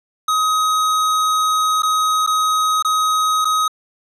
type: tone with dropouts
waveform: square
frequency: 1262 Hz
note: D#6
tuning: 24 cents sharp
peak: -15 dBFS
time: 0.28-3.68 s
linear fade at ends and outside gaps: 5 ms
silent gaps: 1.822-1.831 / 2.265-2.273 / 2.825-2.847 / 3.447-3.452 s
effects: low-pass 10000 Hz 12 dB/octave